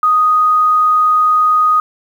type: tone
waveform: sine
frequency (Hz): 1244.5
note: D#6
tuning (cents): 0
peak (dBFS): -8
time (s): 0.03-1.8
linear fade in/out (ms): 2
effects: 7-bit